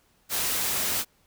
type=noise; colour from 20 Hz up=white; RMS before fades=-27 dBFS; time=0.29-1.05 s; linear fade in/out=50 ms; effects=pink hiss -65 dBFS RMS until 1.26 s